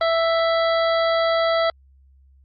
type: harmonic tone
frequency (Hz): 661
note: E5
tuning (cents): +5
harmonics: 1 / 2 / 3 / 5 / 6 / 7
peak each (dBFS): -18 / -24 / -28 / -32 / -34 / -35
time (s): 0.01-1.7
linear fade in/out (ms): 2
effects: added 67 Hz sine -50 dBFS peak until 2.44 s + Opus 32 kbps